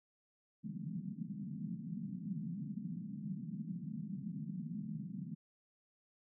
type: band-pass noise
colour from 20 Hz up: white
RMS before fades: -43 dBFS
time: 0.63-5.35 s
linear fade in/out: 20 ms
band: 150 to 220 Hz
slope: 48 dB/octave
effects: none